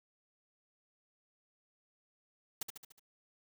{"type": "noise with echo", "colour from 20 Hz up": "white", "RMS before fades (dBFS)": -37, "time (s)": [2.61, 2.63], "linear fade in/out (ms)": 5, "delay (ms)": 73, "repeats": 5, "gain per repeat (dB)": -5, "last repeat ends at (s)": 2.995, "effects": []}